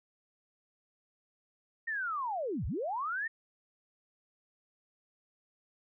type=linear two-way sweep; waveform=sine; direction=down then up; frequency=1864.7 to 47.94 to 1864.7 Hz; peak=-32 dBFS; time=1.87-3.28 s; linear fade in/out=10 ms; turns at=2.66 s; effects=none